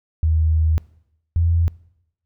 sine tone pair in turn, 79.4 / 84.12 Hz, D#2 / E2, +36 / +36 cents, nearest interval minor second, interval 100 cents, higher second, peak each -14 dBFS, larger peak neither, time 0.23-0.78 / 1.36-1.68 s, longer first, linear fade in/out 0 ms, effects noise-tail reverb RT60 0.8 s tail -22 dB re dry

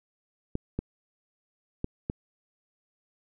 clicks, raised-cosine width 3 ms, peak -16 dBFS, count 4, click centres 0.554 / 0.79 / 1.844 / 2.099 s, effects none

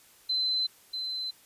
sine tone with echo, 4059 Hz, B7, 47 cents sharp, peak -25 dBFS, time 0.29-0.67 s, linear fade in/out 10 ms, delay 640 ms, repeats 1, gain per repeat -6 dB, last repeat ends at 1.31 s, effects white hiss -58 dBFS RMS until 1.45 s + resampled to 32000 Hz

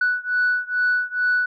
sine beating tone pair, 1480 / 1482.3 Hz, F#6 / F#6, 0 / +3 cents, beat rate 2.3 Hz, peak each -20 / -21 dBFS, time 0.01-1.46 s, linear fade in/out 5 ms, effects tanh soft clip ceiling -13 dBFS

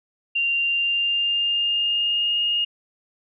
sine tone with pitch glide, 2777 to 2847 Hz, F7 to F7, -10 to +33 cents, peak -19 dBFS, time 0.35-2.65 s, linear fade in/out 10 ms, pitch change +43 cents, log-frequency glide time 0.55-2.38 s, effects none

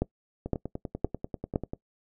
two click trains, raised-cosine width 2 ms, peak -20 / -12 dBFS, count 14 / 4, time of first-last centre 0.46-1.735 / 0.02-1.558 s, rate 10.2 / 1.95 Hz, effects noise-tail reverb RT60 0.1 s tail -21 dB re dry

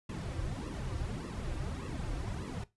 brown noise with flanger, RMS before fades -38 dBFS, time 0.09-2.64 s, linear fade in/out 5 ms, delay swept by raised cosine 1.3 to 4.8 ms, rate 1.7 Hz, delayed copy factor -1, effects noise-tail reverb RT60 0.2 s tail -17 dB re dry + resampled to 24000 Hz

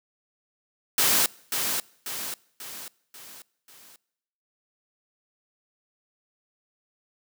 white noise with echo, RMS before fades -21 dBFS, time 0.98-1.26 s, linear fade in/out 2 ms, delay 540 ms, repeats 5, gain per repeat -6 dB, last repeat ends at 3.96 s, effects noise-tail reverb RT60 0.9 s tail -25 dB re dry + high-pass 150 Hz 12 dB/octave

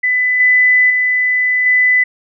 sine tone with level steps, 2000 Hz, B6, 21 cents sharp, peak -11 / -7 / -11 / -8 dBFS, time 0.03-2.04 s, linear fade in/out 10 ms, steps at 0.4 / 0.9 / 1.66 s, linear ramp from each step 2 ms, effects none

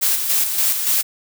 blue noise with tremolo, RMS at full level -17 dBFS, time 0.01-1.03 s, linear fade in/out 20 ms, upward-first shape square, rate 3.5 Hz, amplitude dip 45%, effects none

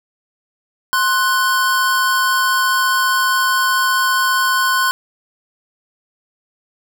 square tone pair together, 1050.8 / 1486 Hz, C6 / F#6, +7 / +7 cents, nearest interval tritone, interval 600 cents, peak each -17 dBFS, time 0.93-4.91 s, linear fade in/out 0 ms, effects none

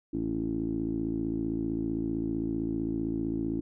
10% pulse tone with low-pass filter, 55.5 Hz, A1, 16 cents sharp, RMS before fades -31 dBFS, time 0.13-3.61 s, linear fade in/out 10 ms, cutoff 310 Hz, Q 7.6, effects none

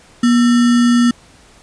sine tone with sample-and-hold, 240 Hz, B3, 49 cents flat, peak -8 dBFS, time 0.23-1.11 s, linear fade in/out 5 ms, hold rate 1575 Hz, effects pink hiss -46 dBFS RMS until 1.62 s + resampled to 22050 Hz

